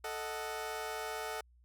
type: chord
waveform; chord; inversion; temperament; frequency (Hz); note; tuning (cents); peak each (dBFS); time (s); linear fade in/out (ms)
20% pulse; D# diminished; second; equal; 440 / 622.3 / 740; A4 / D#5 / F#5; 0 / 0 / 0; -36 / -39 / -38; 0.04-1.41; 5
effects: added 60 Hz sine -61 dBFS peak until 1.64 s